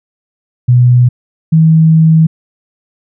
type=tone pair in turn; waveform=sine; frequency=123.47 / 160.39 Hz; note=B2 / E3; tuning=0 / -47 cents; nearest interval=perfect fourth; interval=453 cents; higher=second; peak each=-3 dBFS; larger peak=neither; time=0.68-1.09 / 1.52-2.27 s; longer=second; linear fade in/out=10 ms; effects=none